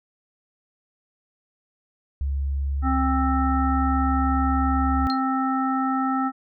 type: tone with pitch glide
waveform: sine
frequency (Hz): 69.3 to 69.74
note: C#2 to C#2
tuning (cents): 0 to +11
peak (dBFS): -22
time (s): 2.21-5.07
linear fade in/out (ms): 0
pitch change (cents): +11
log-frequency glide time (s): 3.29-4.03
type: harmonic tone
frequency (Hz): 263.9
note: C4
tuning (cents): +15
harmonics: 1 / 3 / 5 / 7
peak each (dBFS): -23 / -27 / -26 / -39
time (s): 2.82-6.32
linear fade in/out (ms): 50
type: tone with exponential decay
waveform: sine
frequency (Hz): 4186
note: C8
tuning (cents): 0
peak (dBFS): -24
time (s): 5.1-5.2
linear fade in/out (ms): 0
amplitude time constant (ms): 20
effects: none